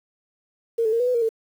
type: tone with pitch steps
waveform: sine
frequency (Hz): 460.2 / 437.4 / 461.5 / 492.6 / 500 / 468.9 / 448.3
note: A#4 / A4 / A#4 / B4 / B4 / A#4 / A4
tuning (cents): -22 / -10 / -17 / -5 / +21 / +10 / +32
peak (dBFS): -18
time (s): 0.78-1.291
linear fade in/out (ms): 10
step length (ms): 73
effects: 8-bit